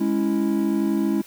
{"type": "chord", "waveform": "triangle", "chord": "C# minor", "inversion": "second", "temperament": "equal", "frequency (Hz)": [207.7, 277.2, 329.6], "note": ["G#3", "C#4", "E4"], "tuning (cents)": [0, 0, 0], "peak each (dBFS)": [-21, -23, -21], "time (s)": [0, 1.22], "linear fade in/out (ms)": 10, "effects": ["white hiss -47 dBFS RMS until 1.26 s"]}